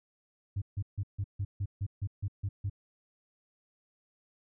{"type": "tone bursts", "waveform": "sine", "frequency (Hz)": 99.1, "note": "G2", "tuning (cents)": 19, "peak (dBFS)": -28, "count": 11, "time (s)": [0.56, 2.698], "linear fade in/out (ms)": 10, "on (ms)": 58, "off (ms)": 150, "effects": ["tanh soft clip ceiling -27 dBFS"]}